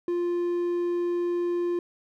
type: tone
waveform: triangle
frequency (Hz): 349.2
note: F4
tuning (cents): 0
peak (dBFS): -22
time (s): 0.08-1.79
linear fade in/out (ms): 2
effects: none